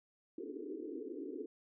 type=band-pass noise; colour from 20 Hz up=pink; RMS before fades=-44 dBFS; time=0.38-1.46 s; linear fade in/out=5 ms; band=260 to 450 Hz; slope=96 dB/octave; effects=none